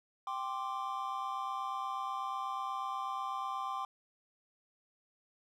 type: chord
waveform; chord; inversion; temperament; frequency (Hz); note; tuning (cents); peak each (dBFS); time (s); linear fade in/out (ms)
triangle; G suspended fourth; none; equal; 784 / 1046.5 / 1174.7; G5 / C6 / D6; 0 / 0 / 0; -39 / -37 / -38; 0.27-3.85; 2
effects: none